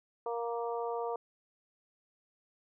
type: harmonic tone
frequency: 234.3 Hz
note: A#3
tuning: 9 cents sharp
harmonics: 2 / 3 / 4 / 5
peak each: -35 / -39 / -40 / -44 dBFS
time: 0.26-1.16 s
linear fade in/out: 2 ms
effects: none